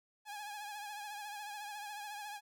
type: tone with vibrato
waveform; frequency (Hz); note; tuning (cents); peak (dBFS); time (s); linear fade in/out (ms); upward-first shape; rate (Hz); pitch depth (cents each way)
sawtooth; 830.6; G#5; 0; -39; 0.25-2.41; 50; triangle; 14; 61
effects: none